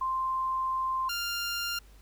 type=tone pair in turn; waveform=sine / 15% pulse; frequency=1046.5 / 1396.9 Hz; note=C6 / F6; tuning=0 / 0 cents; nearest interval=perfect fourth; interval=500 cents; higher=second; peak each=-27 / -24 dBFS; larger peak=second; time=0.01-1.09 / 1.09-1.79 s; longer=first; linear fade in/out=5 ms; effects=added 50 Hz sine -52 dBFS peak until 2.01 s + pink hiss -61 dBFS RMS until 2.01 s